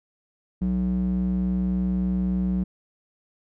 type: tone with band-pass filter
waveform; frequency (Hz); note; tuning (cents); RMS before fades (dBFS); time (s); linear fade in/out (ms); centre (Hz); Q
square; 61.74; B1; 0; -24; 0.61-2.64; 10; 170; 3.5
effects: none